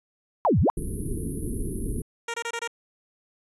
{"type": "exponential two-way sweep", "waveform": "sine", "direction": "down then up", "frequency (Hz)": [1071, 72, 1071], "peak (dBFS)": -17, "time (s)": [0.45, 0.7], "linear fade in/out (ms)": 0, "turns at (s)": 0.6}
{"type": "band-stop noise", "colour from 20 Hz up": "pink", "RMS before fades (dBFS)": -29, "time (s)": [0.77, 2.02], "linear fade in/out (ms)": 5, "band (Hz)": [440, 10000], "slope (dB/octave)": 96}
{"type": "tone bursts", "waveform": "10% pulse", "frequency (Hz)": 466.2, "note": "A#4", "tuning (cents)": 0, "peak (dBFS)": -20, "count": 5, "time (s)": [2.28, 2.676], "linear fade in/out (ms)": 5, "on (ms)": 60, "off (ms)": 24}
{"effects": ["resampled to 24000 Hz"]}